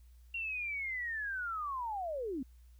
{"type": "linear sweep", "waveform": "sine", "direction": "down", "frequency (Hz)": [2763, 240], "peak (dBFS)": -35, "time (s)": [0.34, 2.43], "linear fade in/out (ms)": 5, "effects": ["added 60 Hz sine -55 dBFS peak until 2.79 s", "white hiss -74 dBFS RMS until 2.79 s"]}